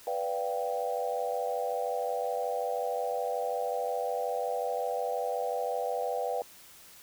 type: chord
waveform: sine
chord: G dominant seventh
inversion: first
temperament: equal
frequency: 493.9 / 587.3 / 698.5 / 784 Hz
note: B4 / D5 / F5 / G5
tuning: 0 / 0 / 0 / 0 cents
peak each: -33 / -36 / -35 / -35 dBFS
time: 0.07-6.42 s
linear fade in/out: 2 ms
effects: white hiss -53 dBFS RMS until 7.02 s